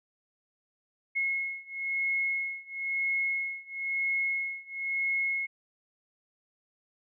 sine beating tone pair, 2170 / 2171 Hz, C#7 / C#7, -37 / -37 cents, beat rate 1 Hz, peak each -32 / -31 dBFS, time 1.15-5.47 s, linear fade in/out 20 ms, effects none

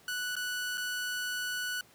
sawtooth tone with dropouts, 1480 Hz, F#6, in tune, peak -29 dBFS, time 0.08-1.81 s, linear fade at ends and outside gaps 2 ms, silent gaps 0.355-0.365 / 0.774-0.778 s, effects pink hiss -60 dBFS RMS until 1.94 s + high-pass 100 Hz 12 dB/octave

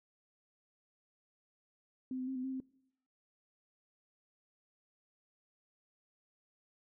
sine tone with pitch steps, 258.3 / 255.7 / 264.7 / 254.4 / 264.4 / 261.5 Hz, C4 / C4 / C4 / C4 / C4 / C4, -22 / -40 / +20 / -48 / +18 / -1 cents, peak -36 dBFS, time 2.11-2.602 s, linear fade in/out 2 ms, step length 82 ms, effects noise-tail reverb RT60 0.8 s tail -23 dB re dry

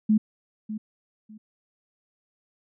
sine tone with echo, 214.9 Hz, A3, 41 cents flat, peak -16 dBFS, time 0.09-0.18 s, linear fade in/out 10 ms, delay 600 ms, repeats 2, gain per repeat -13 dB, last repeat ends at 1.38 s, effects none

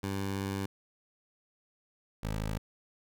15% pulse tone pair in turn, 98 / 53.13 Hz, G2 / G#1, 0 / +40 cents, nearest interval major seventh, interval 1060 cents, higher first, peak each -26 dBFS, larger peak neither, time 0.03-0.66 / 2.23-2.58 s, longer first, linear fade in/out 5 ms, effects none

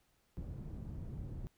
white low-pass noise, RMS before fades -44 dBFS, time 0.37-1.47 s, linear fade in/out 0 ms, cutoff 120 Hz, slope 12 dB/octave, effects pink hiss -75 dBFS RMS until 1.57 s

